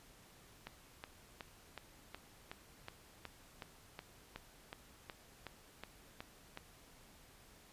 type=click train; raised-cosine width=0.3 ms; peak=-29 dBFS; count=17; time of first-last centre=0.67-6.574 s; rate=2.71 Hz; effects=pink hiss -62 dBFS RMS until 7.72 s + resampled to 32000 Hz

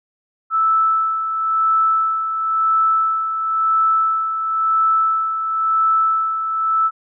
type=tone with tremolo; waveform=sine; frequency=1315 Hz; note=E6; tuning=5 cents flat; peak=-12 dBFS; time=0.5-6.91 s; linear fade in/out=50 ms; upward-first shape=sine; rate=0.97 Hz; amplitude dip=55%; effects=none

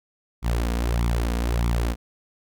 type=tone with flanger; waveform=sawtooth; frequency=58.4 Hz; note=A#1; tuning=4 cents sharp; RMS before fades=-23 dBFS; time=0.42-1.96 s; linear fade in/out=50 ms; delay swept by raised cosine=0.86 to 4.26 ms; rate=1.6 Hz; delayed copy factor=+0.65; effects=none

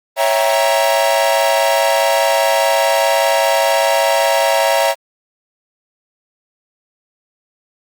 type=chord; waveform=45% pulse; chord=C# diminished seventh; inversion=none; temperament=equal with one note detuned; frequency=554.4 / 659.3 / 784 / 937.2 Hz; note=C#5 / E5 / G5 / Bb5; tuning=0 / 0 / 0 / +9 cents; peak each=-17 / -16 / -21 / -18 dBFS; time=0.16-4.95 s; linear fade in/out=50 ms; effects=Opus 24 kbps

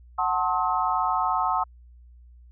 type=chord; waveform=sine; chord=F# diminished seventh; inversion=none; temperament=just; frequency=740 / 888 / 1065.6 / 1278.7 Hz; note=F#5 / A5 / C6 / Eb6; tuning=0 / +16 / +31 / +47 cents; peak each=-27 dBFS; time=0.18-1.64 s; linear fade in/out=10 ms; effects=added 60 Hz sine -47 dBFS peak until 2.51 s

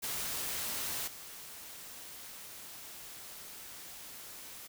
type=noise with level steps; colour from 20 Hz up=white; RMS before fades=-37 / -48 dBFS; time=0.02-4.68 s; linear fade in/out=20 ms; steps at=1.07 s; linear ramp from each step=10 ms; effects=none

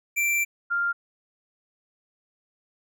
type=tone pair in turn; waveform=square / sine; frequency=2349 / 1396.7 Hz; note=D7 / F6; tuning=0 / 0 cents; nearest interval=major sixth; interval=900 cents; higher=first; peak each=-22 dBFS; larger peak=neither; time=0.16-0.45 / 0.7-0.93 s; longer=first; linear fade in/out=20 ms; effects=none

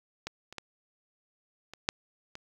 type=clicks; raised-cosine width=0.2 ms; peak=-18 / -28 / -20 / -26 / -8 / -25 dBFS; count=6; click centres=0.27 / 0.526 / 0.583 / 1.736 / 1.889 / 2.354 s; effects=8-bit

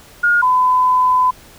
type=tone pair in turn; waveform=sine; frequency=1427 / 1009 Hz; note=F6 / B5; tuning=+37 / +37 cents; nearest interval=tritone; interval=600 cents; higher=first; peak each=-10 dBFS; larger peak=neither; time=0.23-0.42 / 0.42-1.31 s; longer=second; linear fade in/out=10 ms; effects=pink hiss -43 dBFS RMS until 1.58 s

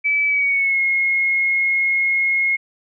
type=tone with pitch glide; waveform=sine; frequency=2301 to 2159 Hz; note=D7 to C#7; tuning=-36 to -46 cents; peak=-15 dBFS; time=0.04-2.57 s; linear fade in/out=20 ms; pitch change=-110 cents; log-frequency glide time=0.27-0.8 s; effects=none

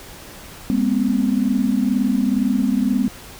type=tone cluster; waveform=sine; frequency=202.5 / 239.6 / 261.7 Hz; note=G#3 / A#3 / C4; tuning=-43 / +48 / 0 cents; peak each=-20 dBFS; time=0.7-3.08 s; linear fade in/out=0 ms; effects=pink hiss -39 dBFS RMS until 3.39 s

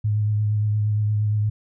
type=tone with vibrato; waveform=sine; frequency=105.7 Hz; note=G#2; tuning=31 cents sharp; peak=-18 dBFS; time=0.04-1.5 s; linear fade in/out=10 ms; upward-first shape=triangle; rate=8.6 Hz; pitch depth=27 cents each way; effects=none

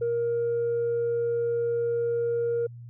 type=tone; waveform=sine; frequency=470.1 Hz; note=A#4; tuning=15 cents sharp; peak=-22 dBFS; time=0.01-2.67 s; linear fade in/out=10 ms; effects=tanh soft clip ceiling -21 dBFS + added 119 Hz sine -40 dBFS peak until 2.89 s

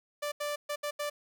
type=tone bursts at uneven times; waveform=sawtooth; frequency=587.3 Hz; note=D5; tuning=in tune; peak=-28 dBFS; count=5; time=0.22-0.32 / 0.4-0.56 / 0.69-0.76 / 0.83-0.91 / 0.99-1.1 s; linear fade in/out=10 ms; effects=10-bit

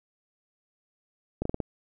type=slowing click train; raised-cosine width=2 ms; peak=-15 dBFS; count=5; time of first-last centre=1.42-1.603 s; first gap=34 ms; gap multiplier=1.2; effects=none

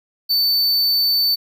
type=tone; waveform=square; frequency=4530 Hz; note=C#8; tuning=37 cents sharp; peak=-15 dBFS; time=0.29-1.36 s; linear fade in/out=20 ms; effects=none

